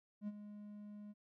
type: tone with ADSR envelope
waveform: triangle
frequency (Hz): 207.7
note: G#3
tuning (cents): 0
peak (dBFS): -36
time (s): 0.21-1.14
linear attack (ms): 67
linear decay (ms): 36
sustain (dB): -11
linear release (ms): 33
effects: none